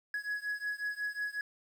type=beating tone pair; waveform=triangle; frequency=1675 / 1680.5 Hz; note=G#6 / G#6; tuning=+14 / +20 cents; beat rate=5.5 Hz; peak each=-35 / -36 dBFS; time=0.14-1.41 s; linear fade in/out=2 ms; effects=10-bit